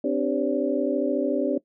sine tone cluster, 261.5 / 296.1 / 392.7 / 520 / 573 Hz, C4 / D4 / G4 / C5 / D5, -1 / +14 / +3 / -11 / -43 cents, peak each -27 / -26 / -29 / -31 / -27 dBFS, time 0.04-1.58 s, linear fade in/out 5 ms, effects noise-tail reverb RT60 0.1 s tail -19 dB re dry

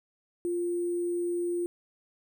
sine tone with sample-and-hold, 349.2 Hz, F4, in tune, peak -27 dBFS, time 0.45-1.66 s, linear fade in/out 0 ms, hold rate 8820 Hz, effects none

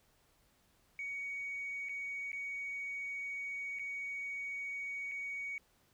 sine tone with dropouts, 2243 Hz, C#7, 20 cents sharp, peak -37 dBFS, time 0.99-5.58 s, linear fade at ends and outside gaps 1 ms, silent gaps 1.887-1.893 / 2.318-2.33 / 3.788-3.794 / 5.114-5.118 s, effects tanh soft clip ceiling -34 dBFS + pink hiss -71 dBFS RMS until 5.93 s

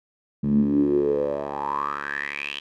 10% pulse tone with band-pass filter sweep, 71.5 Hz, D2, 46 cents flat, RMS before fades -24 dBFS, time 0.43-2.6 s, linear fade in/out 10 ms, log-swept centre 180 to 3100 Hz, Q 8.5, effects none

